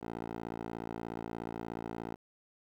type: tone with band-pass filter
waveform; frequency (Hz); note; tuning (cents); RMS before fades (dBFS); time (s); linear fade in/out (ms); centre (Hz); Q
10% pulse; 56.8; A#1; -44; -41; 0.01-2.16; 20; 550; 0.93
effects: 11-bit